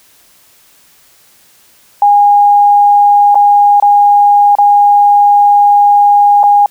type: tone with dropouts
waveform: sine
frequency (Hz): 818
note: G#5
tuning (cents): -26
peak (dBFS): -3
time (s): 2.02-6.66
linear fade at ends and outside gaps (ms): 2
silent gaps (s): 3.346-3.354 / 3.8-3.824 / 4.553-4.585 / 6.432-6.437
effects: white hiss -46 dBFS RMS until 6.7 s